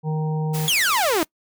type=harmonic tone; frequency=155.56 Hz; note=D#3; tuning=in tune; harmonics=1 / 3 / 5 / 6; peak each=-21 / -31 / -35 / -37 dBFS; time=0.03-0.7 s; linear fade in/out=50 ms
type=noise; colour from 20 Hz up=white; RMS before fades=-32 dBFS; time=0.53-1.25 s; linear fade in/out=20 ms
type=exponential sweep; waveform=sawtooth; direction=down; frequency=3472 to 299.4 Hz; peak=-14 dBFS; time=0.68-1.23 s; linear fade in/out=0 ms
effects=noise-tail reverb RT60 0.1 s tail -25 dB re dry